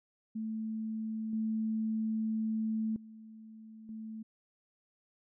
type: tone with level steps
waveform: sine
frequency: 220 Hz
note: A3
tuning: in tune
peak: -34 / -30 / -48 / -40 dBFS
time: 0.35-4.23 s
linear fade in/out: 10 ms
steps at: 1.33 / 2.96 / 3.89 s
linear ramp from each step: 2 ms
effects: none